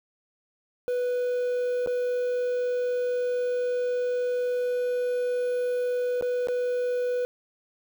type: tone with dropouts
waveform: triangle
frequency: 493.9 Hz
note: B4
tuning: in tune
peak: -22 dBFS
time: 0.88-7.25 s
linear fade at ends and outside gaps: 0 ms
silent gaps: 1.862-1.873 / 6.211-6.224 / 6.472-6.485 s
effects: 8-bit